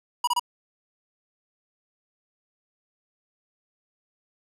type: tone bursts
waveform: square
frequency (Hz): 970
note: B5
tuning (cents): -31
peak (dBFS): -21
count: 3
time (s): 0.24-0.396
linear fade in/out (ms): 5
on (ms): 34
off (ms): 27
effects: resampled to 32000 Hz